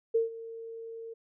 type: tone with ADSR envelope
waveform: sine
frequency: 455.2 Hz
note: A#4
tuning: 41 cents flat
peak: -21 dBFS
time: 0.14-1.14 s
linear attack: 13 ms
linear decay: 140 ms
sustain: -18 dB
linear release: 12 ms
effects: none